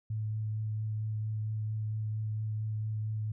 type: tone with vibrato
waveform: sine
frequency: 108.2 Hz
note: A2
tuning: 29 cents flat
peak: -31 dBFS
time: 0.1-3.32 s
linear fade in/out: 5 ms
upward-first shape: triangle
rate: 4.4 Hz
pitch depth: 14 cents each way
effects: none